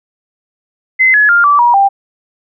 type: tone with pitch steps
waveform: sine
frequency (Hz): 2052 / 1695.9 / 1401.6 / 1158.3 / 957.3 / 791.2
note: C7 / G#6 / F6 / D6 / A#5 / G5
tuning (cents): -34 / +36 / +6 / -24 / +46 / +16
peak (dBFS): -5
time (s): 0.99-1.89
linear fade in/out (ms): 20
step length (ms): 150
effects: none